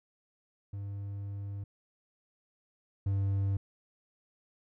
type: tone pair in turn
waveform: triangle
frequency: 100 / 98.34 Hz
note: G2 / G2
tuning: +35 / +6 cents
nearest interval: unison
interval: 29 cents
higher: first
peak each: -34 / -25 dBFS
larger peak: second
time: 0.73-1.64 / 3.06-3.57 s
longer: first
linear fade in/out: 5 ms
effects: none